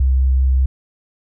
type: tone with vibrato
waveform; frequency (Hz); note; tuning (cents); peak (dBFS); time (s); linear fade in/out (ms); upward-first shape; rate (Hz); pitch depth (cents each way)
sine; 65.41; C2; 0; -11; 0-0.66; 5; triangle; 5.1; 12
effects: none